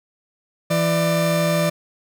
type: tone pair together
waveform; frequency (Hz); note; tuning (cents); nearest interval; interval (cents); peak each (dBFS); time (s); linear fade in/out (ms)
40% pulse; 166.6 / 593.7; E3 / D5; +19 / +19; octave + minor seventh; 2200; -19; 0.7-1.7; 10
effects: none